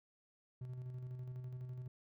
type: tone with tremolo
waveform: triangle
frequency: 126.3 Hz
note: B2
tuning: 39 cents sharp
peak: -40 dBFS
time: 0.61-1.88 s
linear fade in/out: 5 ms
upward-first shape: square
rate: 12 Hz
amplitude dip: 35%
effects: none